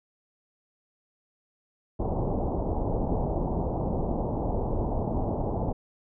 pink low-pass noise, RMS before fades -28 dBFS, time 1.99-5.73 s, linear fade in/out 10 ms, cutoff 890 Hz, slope 48 dB/octave, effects none

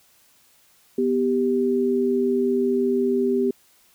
sine tone pair together, 247.3 / 393 Hz, B3 / G4, +3 / +4 cents, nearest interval minor sixth, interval 801 cents, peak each -22 / -20 dBFS, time 0.98-3.51 s, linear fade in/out 5 ms, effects white hiss -58 dBFS RMS until 3.94 s

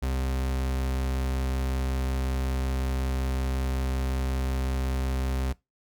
40% pulse tone, 65.41 Hz, C2, in tune, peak -25 dBFS, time 0.02-5.53 s, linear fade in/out 10 ms, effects noise-tail reverb RT60 0.2 s tail -21 dB re dry

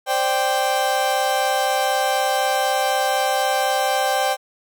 35% pulse chord, C suspended second, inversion none, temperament equal, 523.3 / 587.3 / 784 Hz, C5 / D5 / G5, 0 / 0 / 0 cents, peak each -23 / -23 / -18 dBFS, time 0.06-4.37 s, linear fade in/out 50 ms, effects none

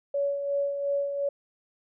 sine tone with tremolo, 564 Hz, C#5, 30 cents sharp, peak -23 dBFS, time 0.14-1.29 s, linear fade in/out 5 ms, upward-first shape sine, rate 2.8 Hz, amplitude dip 50%, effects none

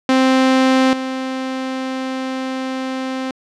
sawtooth tone with level steps, 261.6 Hz, C4, in tune, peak -7 / -17 dBFS, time 0.09-3.31 s, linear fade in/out 2 ms, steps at 0.93 s, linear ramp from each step 2 ms, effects low-pass 5000 Hz 12 dB/octave

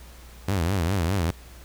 sawtooth tone with vibrato, 90.3 Hz, F#2, 42 cents flat, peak -18 dBFS, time 0.48-1.31 s, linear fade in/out 5 ms, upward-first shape triangle, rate 4.9 Hz, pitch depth 250 cents each way, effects added 60 Hz sine -44 dBFS peak until 1.64 s + pink hiss -50 dBFS RMS until 1.64 s

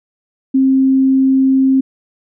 sine tone, 265.8 Hz, C4, 27 cents sharp, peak -8 dBFS, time 0.54-1.81 s, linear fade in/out 10 ms, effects none

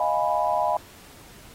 sine chord, F half-diminished seventh, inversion third, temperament equal, 622.3 / 698.5 / 830.6 / 987.8 Hz, Eb5 / F5 / Ab5 / Cb6, 0 / 0 / 0 / 0 cents, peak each -26 dBFS, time 0-0.77 s, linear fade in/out 2 ms, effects pink hiss -49 dBFS RMS until 1.54 s + AAC 48 kbps

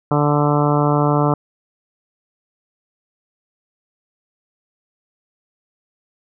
harmonic tone, 146.83 Hz, D3, in tune, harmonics 1 / 2 / 3 / 4 / 5 / 6 / 7 / 8 / 9, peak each -17 / -20 / -22 / -23 / -24 / -25 / -25 / -26 / -27 dBFS, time 0.11-1.34 s, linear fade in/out 2 ms, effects none

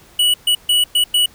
square tone bursts at uneven times, 2940 Hz, F#7, 12 cents flat, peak -12 dBFS, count 5, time 0.19-0.34 / 0.47-0.55 / 0.69-0.84 / 0.95-1.04 / 1.14-1.26 s, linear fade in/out 5 ms, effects pink hiss -47 dBFS RMS until 1.34 s

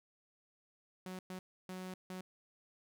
sawtooth tone bursts at uneven times, 185 Hz, F#3, in tune, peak -39 dBFS, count 4, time 1.06-1.19 / 1.3-1.39 / 1.69-1.94 / 2.1-2.21 s, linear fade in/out 2 ms, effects none

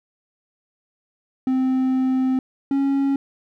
triangle tone pair in turn, 260 / 275.5 Hz, C4 / C#4, -11 / -11 cents, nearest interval minor second, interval 100 cents, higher second, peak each -15 dBFS, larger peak neither, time 1.47-2.39 / 2.71-3.16 s, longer first, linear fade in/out 2 ms, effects none

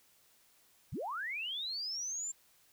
sine linear sweep, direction up, 61.74 to 7390 Hz, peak -36 dBFS, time 0.92-2.32 s, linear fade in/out 10 ms, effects white hiss -67 dBFS RMS until 2.72 s

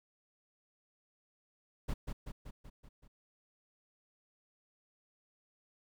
brown noise with echo, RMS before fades -35 dBFS, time 1.88-1.94 s, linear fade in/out 10 ms, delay 190 ms, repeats 6, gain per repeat -4 dB, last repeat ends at 3.08 s, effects none

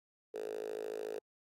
5% pulse tone with high-pass filter, 53.6 Hz, A1, 45 cents flat, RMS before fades -41 dBFS, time 0.34-1.19 s, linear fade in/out 5 ms, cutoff 440 Hz, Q 8.7, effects AAC 48 kbps

